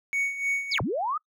triangle tone with tremolo, 2229 Hz, C#7, 9 cents sharp, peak -21 dBFS, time 0.13-0.78 s, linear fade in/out 0 ms, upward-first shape sine, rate 3.3 Hz, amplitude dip 70%
sine linear two-way sweep, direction down then up, 5470 to 78.2 to 1296 Hz, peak -25 dBFS, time 0.71-1.18 s, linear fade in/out 10 ms, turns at 0.81 s
effects noise-tail reverb RT60 0.1 s tail -26 dB re dry

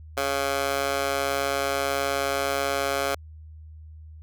15% pulse tone with high-pass filter, 138.59 Hz, C#3, in tune, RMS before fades -26 dBFS, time 0.17-3.15 s, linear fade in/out 5 ms, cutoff 680 Hz, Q 1.4, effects added 78 Hz sine -41 dBFS peak until 4.22 s

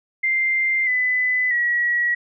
sine tone with pitch steps, 2093 / 2004 / 1919.3 Hz, C7 / B6 / B6, 0 / +25 / -50 cents, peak -17 dBFS, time 0.23-2.15 s, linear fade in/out 10 ms, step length 640 ms, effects none

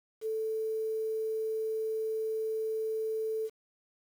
sine tone with quantisation, 440 Hz, A4, in tune, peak -30 dBFS, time 0.21-3.5 s, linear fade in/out 50 ms, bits 9, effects none

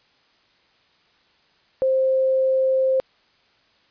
sine tone, 526 Hz, C5, 9 cents sharp, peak -16 dBFS, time 1.82-3 s, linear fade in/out 0 ms, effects white hiss -60 dBFS RMS until 3.9 s + resampled to 11025 Hz

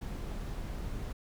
brown noise, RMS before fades -38 dBFS, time 0.01-1.13 s, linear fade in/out 10 ms, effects none

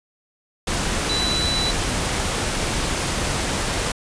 sine tone in noise, 3966 Hz, B7, 7 cents sharp, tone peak -22 dBFS, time 1.09-1.71 s, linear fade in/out 5 ms, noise pink, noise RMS -23 dBFS, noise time 0.67-3.92 s, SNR -2 dB, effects resampled to 22050 Hz

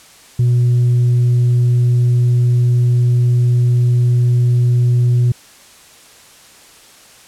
sine tone with tanh clipping, 122 Hz, B2, 21 cents flat, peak -10 dBFS, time 0.39-5.32 s, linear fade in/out 5 ms, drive 1 dB, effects white hiss -43 dBFS RMS until 7.27 s + low-pass 10000 Hz 12 dB/octave

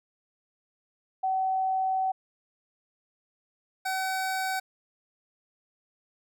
sine / 25% pulse tone pair in turn, 759 / 759 Hz, F#5 / F#5, +44 / +44 cents, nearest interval unison, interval 0 cents, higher neither, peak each -24 dBFS, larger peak neither, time 1.23-2.12 / 3.85-4.6 s, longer first, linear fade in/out 10 ms, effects none

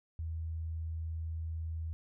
sine tone, 81 Hz, E2, 30 cents flat, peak -35 dBFS, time 0.19-1.93 s, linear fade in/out 0 ms, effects none

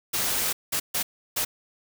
white noise bursts at uneven times, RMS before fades -26 dBFS, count 4, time 0.13-0.53 / 0.72-0.8 / 0.94-1.03 / 1.36-1.45 s, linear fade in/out 10 ms, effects none

